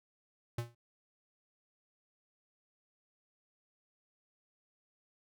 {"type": "tone with exponential decay", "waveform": "square", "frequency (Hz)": 118.3, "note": "A#2", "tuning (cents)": 26, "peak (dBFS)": -32, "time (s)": [0.58, 0.75], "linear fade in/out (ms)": 5, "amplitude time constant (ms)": 36, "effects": []}